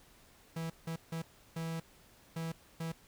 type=tone bursts at uneven times; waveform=45% pulse; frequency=163.8 Hz; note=E3; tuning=11 cents flat; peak=-36 dBFS; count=6; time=0.56-0.7 / 0.87-0.96 / 1.12-1.22 / 1.56-1.8 / 2.36-2.52 / 2.8-2.92 s; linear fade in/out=5 ms; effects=pink hiss -62 dBFS RMS until 3.07 s

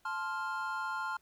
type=chord; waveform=triangle; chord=F major; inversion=first; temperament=just; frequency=873.1 / 1047.7 / 1396.9 Hz; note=A5 / C6 / F6; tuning=-14 / +2 / 0 cents; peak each=-38 / -37 / -35 dBFS; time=0.05-1.17 s; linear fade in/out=5 ms; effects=pink hiss -70 dBFS RMS until 1.21 s

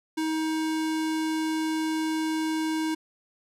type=tone; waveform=square; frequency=316.3 Hz; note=D#4; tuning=29 cents sharp; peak=-26 dBFS; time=0.17-2.95 s; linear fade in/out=10 ms; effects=low-pass 12000 Hz 12 dB/octave

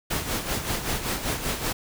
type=noise with tremolo; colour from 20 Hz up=pink; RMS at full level=-26 dBFS; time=0.1-1.73 s; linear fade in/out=10 ms; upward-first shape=sine; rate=5.2 Hz; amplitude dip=60%; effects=none

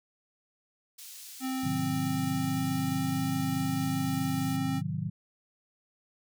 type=high-pass noise; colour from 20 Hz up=pink; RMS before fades=-46 dBFS; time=0.98-4.57 s; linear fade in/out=10 ms; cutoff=4600 Hz; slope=12 dB/octave
type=tone with pitch glide; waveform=square; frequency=261.6 to 264.6 Hz; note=C4 to C4; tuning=0 to +20 cents; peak=-31 dBFS; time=1.4-4.82 s; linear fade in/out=50 ms; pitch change=+20 cents; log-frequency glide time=1.51-3.07 s
type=chord; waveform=sine; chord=A diminished seventh; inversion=none; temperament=equal with one note detuned; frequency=107.61 / 130.81 / 155.56 / 185 Hz; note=A2 / C3 / Eb3 / Gb3; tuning=-38 / 0 / 0 / 0 cents; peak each=-37 / -38 / -33 / -36 dBFS; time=1.63-5.1 s; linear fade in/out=10 ms
effects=none

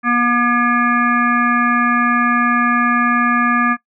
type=harmonic tone; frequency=240.7 Hz; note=B3; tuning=44 cents flat; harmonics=1 / 3 / 5 / 7 / 9 / 10; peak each=-17 / -26 / -16 / -17 / -27 / -27 dBFS; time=0.03-3.77 s; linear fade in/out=50 ms; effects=noise-tail reverb RT60 0.1 s tail -20 dB re dry

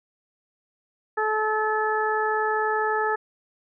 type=harmonic tone; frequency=432.1 Hz; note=A4; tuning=31 cents flat; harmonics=1 / 2 / 3 / 4; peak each=-26 / -26 / -28 / -28 dBFS; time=1.17-3.16 s; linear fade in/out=10 ms; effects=none

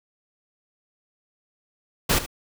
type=noise with echo; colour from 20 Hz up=pink; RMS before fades=-20 dBFS; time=2.09-2.19 s; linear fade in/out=10 ms; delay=73 ms; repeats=1; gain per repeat=-13 dB; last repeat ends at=2.263 s; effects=none

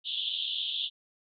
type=band-pass noise; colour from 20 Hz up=white; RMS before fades=-33 dBFS; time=0.04-0.9 s; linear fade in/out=50 ms; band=3000 to 3700 Hz; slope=96 dB/octave; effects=none

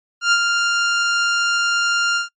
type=tone with ADSR envelope; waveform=sawtooth; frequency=1396.9 Hz; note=F6; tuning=in tune; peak=-7 dBFS; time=0.21-2.29 s; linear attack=110 ms; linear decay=54 ms; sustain=-5 dB; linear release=130 ms; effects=noise-tail reverb RT60 0.1 s tail -25 dB re dry + MP3 32 kbps

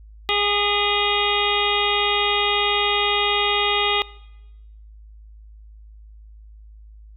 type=harmonic tone with a mistuned harmonic; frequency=410.9 Hz; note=G#4; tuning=18 cents flat; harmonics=1 / 2 / 3 / 5 / 6 / 7 / 8 / 9; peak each=-26 / -26 / -26 / -26 / -26 / -26 / -26 / -26 dBFS; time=0.29-4.02 s; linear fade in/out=0 ms; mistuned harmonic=5; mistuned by=-18 cents; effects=noise-tail reverb RT60 1.0 s tail -22 dB re dry + added 53 Hz sine -41 dBFS peak until 7.16 s

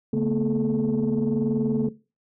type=tone cluster; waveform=sine; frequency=142 / 222.5 / 243.4 / 432 Hz; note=C#3 / A3 / B3 / A4; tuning=+42 / +20 / -25 / -32 cents; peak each=-27 / -23 / -26 / -27 dBFS; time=0.13-1.89 s; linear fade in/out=5 ms; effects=noise-tail reverb RT60 0.3 s tail -18 dB re dry + tanh soft clip ceiling -15 dBFS

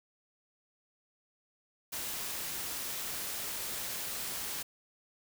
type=noise; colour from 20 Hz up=white; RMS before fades=-38 dBFS; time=1.92-4.63 s; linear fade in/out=10 ms; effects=none

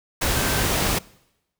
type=tone in noise; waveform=sine; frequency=1556 Hz; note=G6; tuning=13 cents flat; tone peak=-32 dBFS; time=0.35-0.64 s; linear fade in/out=10 ms; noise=pink; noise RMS=-22 dBFS; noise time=0.21-0.99 s; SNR=-13 dB; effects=noise-tail reverb RT60 0.9 s tail -23 dB re dry

